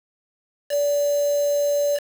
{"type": "tone with quantisation", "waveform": "sine", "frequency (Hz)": 578, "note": "D5", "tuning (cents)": -28, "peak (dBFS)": -18, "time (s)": [0.69, 2], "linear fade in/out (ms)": 50, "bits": 5, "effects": []}